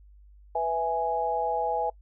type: chord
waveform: sine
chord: E major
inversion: second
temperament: equal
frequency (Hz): 493.9 / 659.3 / 830.6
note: B4 / E5 / G#5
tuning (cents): 0 / 0 / 0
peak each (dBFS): -31 / -30 / -27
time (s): 0.55-1.9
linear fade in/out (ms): 5
effects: noise-tail reverb RT60 0.1 s tail -25 dB re dry + added 50 Hz sine -50 dBFS peak until 2.01 s